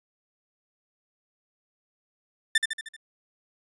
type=tone with echo; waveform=30% pulse; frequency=1786 Hz; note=A6; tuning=25 cents sharp; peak=-15 dBFS; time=2.55-2.58 s; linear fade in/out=5 ms; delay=77 ms; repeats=5; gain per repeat=-5 dB; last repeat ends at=2.965 s; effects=resampled to 24000 Hz